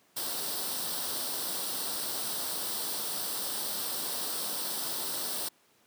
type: noise with comb filter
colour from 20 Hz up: white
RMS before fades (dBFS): -34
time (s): 0.16-5.49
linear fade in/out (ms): 10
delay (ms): 0.22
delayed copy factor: +0.65
effects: pink hiss -65 dBFS RMS until 5.86 s + high-pass 200 Hz 12 dB/octave